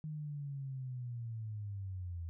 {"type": "linear sweep", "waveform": "sine", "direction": "down", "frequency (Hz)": [155.56, 82.1], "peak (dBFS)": -39, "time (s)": [0.04, 2.29], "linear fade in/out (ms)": 0, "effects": []}